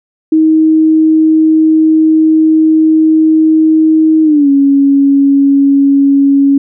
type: tone with pitch glide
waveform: sine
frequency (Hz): 315.8 to 278.1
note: D#4 to C#4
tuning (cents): +26 to +6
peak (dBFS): -4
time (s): 0.32-6.58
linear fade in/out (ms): 5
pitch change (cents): -220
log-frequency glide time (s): 4.23-4.49
effects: none